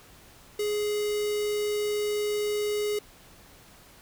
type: tone with notch filter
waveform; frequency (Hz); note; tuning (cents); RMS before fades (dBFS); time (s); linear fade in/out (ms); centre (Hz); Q
square; 417.7; G#4; +10; -28; 0.59-2.99; 5; 1100; 0.92
effects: pink hiss -53 dBFS RMS until 4.01 s